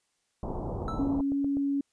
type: low-pass noise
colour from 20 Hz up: pink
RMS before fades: -34 dBFS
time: 0.43-1.21 s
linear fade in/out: 2 ms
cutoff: 990 Hz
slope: 48 dB/octave
type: click train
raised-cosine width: 2 ms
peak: -26 dBFS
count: 7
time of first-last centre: 0.82-1.57 s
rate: 8 Hz
type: tone with exponential decay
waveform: triangle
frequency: 1318.5 Hz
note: E6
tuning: in tune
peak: -30 dBFS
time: 0.88-1.23 s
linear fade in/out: 1 ms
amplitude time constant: 75 ms
type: tone with pitch glide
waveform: sine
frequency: 277.2 to 279.9 Hz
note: C#4 to C#4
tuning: 0 to +17 cents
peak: -25 dBFS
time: 0.99-1.81 s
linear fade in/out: 5 ms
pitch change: +17 cents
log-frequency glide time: 1.24-1.38 s
effects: white hiss -75 dBFS RMS until 1.92 s + resampled to 22050 Hz